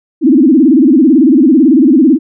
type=tone with vibrato; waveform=sine; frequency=283.8 Hz; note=C#4; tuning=41 cents sharp; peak=-3 dBFS; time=0.21-2.19 s; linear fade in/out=50 ms; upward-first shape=sine; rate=18 Hz; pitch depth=280 cents each way; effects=none